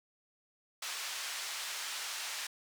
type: band-pass noise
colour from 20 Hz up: white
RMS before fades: -40 dBFS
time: 0.82-2.47 s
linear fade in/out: 5 ms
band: 950 to 6200 Hz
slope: 12 dB/octave
effects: none